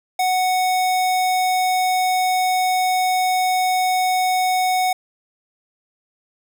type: tone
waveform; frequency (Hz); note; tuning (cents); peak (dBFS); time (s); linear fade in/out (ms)
square; 740; F#5; 0; -17; 0.19-4.93; 5
effects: none